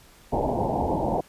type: low-pass noise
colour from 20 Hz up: white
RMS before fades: -25 dBFS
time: 0.32-1.21 s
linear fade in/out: 10 ms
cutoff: 920 Hz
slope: 96 dB/octave
effects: pink hiss -53 dBFS RMS until 1.28 s + resampled to 32000 Hz